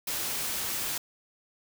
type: noise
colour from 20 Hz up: white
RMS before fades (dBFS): -32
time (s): 0.07-0.98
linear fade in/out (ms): 5
effects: none